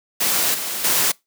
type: noise with level steps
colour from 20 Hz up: white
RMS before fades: -19 / -26 / -18 dBFS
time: 0.2-1.12 s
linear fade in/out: 10 ms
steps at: 0.54 / 0.84 s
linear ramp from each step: 5 ms
effects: noise-tail reverb RT60 0.2 s tail -24 dB re dry + high-pass 150 Hz 12 dB/octave